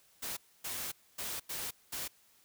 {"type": "noise bursts at uneven times", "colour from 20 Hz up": "white", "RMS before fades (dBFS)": -39, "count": 5, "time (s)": [[0.22, 0.37], [0.64, 0.92], [1.18, 1.4], [1.49, 1.71], [1.92, 2.08]], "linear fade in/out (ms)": 10, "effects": ["white hiss -66 dBFS RMS until 2.44 s"]}